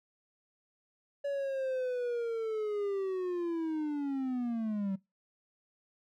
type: linear sweep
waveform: triangle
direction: down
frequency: 569 to 189 Hz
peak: -29 dBFS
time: 1.24-4.96 s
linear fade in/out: 10 ms
effects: noise-tail reverb RT60 0.2 s tail -21 dB re dry